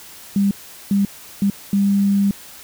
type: tone bursts at uneven times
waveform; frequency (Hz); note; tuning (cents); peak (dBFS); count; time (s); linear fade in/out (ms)
sine; 199.4; G3; +30; -13; 4; 0.36-0.51 / 0.91-1.05 / 1.42-1.5 / 1.73-2.31; 2
effects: white hiss -40 dBFS RMS until 2.63 s